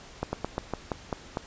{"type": "slowing click train", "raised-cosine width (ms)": 1, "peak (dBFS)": -14, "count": 8, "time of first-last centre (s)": [0.23, 1.371], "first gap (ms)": 100, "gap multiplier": 1.16, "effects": ["pink hiss -48 dBFS RMS until 1.46 s", "resampled to 16000 Hz"]}